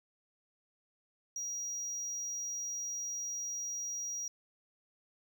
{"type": "tone", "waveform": "triangle", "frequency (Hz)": 5740, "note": "F8", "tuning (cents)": 47, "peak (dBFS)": -35, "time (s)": [1.36, 4.28], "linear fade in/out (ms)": 2, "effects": []}